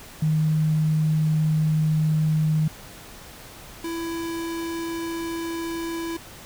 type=tone pair in turn; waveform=sine / square; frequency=155.56 / 332.7 Hz; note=D#3 / E4; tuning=0 / +16 cents; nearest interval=octave + minor second; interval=1316 cents; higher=second; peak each=-18 / -28 dBFS; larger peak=first; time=0.22-2.68 / 3.84-6.17 s; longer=first; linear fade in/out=5 ms; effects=pink hiss -43 dBFS RMS until 6.45 s